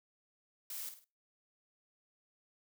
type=noise with echo; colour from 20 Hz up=blue; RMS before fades=-43 dBFS; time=0.7-0.89 s; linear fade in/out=2 ms; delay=51 ms; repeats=3; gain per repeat=-8 dB; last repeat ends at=1.043 s; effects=noise-tail reverb RT60 0.3 s tail -22 dB re dry